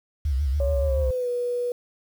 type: tone with vibrato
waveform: sine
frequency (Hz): 69.3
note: C#2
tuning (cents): 0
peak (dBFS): -20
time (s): 0.25-1.11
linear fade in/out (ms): 5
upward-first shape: sine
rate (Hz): 7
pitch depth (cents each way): 140
type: tone with pitch glide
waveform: sine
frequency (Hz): 560 to 487.5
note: C#5 to B4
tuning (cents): +18 to -23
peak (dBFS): -23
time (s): 0.6-1.72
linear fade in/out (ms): 2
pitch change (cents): -241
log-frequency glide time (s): 0.78-1.29
effects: tanh soft clip ceiling -14 dBFS + 8-bit